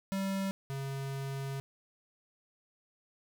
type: tone pair in turn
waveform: square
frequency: 194.1 / 136.62 Hz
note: G3 / C#3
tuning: -17 / -25 cents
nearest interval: tritone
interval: 608 cents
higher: first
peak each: -32 / -36 dBFS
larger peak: first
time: 0.12-0.51 / 0.7-1.6 s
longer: second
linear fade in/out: 0 ms
effects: none